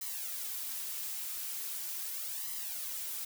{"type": "noise with flanger", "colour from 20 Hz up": "blue", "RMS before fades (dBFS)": -39, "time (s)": [0.01, 3.25], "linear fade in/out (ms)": 5, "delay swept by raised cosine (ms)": [0.98, 5.58], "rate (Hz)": 0.4, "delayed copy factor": 0.75, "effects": []}